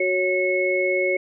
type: tone cluster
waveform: sine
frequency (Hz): 370 / 553 / 2189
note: F#4 / C#5 / C#7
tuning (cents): 0 / -4 / -22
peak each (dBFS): -23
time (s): 0-1.17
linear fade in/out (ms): 5
effects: none